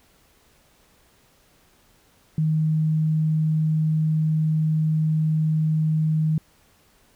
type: tone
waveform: sine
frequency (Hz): 156.5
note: D#3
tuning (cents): +10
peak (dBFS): -18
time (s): 2.38-6.38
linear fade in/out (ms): 2
effects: pink hiss -59 dBFS RMS until 7.15 s